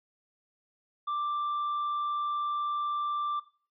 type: tone with tanh clipping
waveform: sine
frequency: 1178 Hz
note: D6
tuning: 5 cents sharp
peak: -30 dBFS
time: 1.07-3.4 s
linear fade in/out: 10 ms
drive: 4 dB
effects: noise-tail reverb RT60 0.4 s tail -17 dB re dry + resampled to 11025 Hz